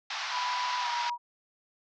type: band-pass noise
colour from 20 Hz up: pink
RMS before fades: -35 dBFS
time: 0.1-1.1 s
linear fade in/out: 5 ms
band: 770 to 5700 Hz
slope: 48 dB/octave
type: tone with pitch glide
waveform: sine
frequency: 987.8 to 958.6 Hz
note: B5 to A#5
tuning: 0 to +48 cents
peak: -30 dBFS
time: 0.3-1.18 s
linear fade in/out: 50 ms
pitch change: -52 cents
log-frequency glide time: 0.81-0.88 s
effects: none